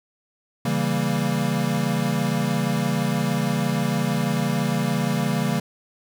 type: chord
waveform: square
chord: C# diminished seventh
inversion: none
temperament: equal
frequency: 138.59 / 164.81 / 196 / 233.1 Hz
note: C#3 / E3 / G3 / Bb3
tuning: 0 / 0 / 0 / 0 cents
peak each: -27 dBFS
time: 0.65-5.6 s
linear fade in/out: 5 ms
effects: 9-bit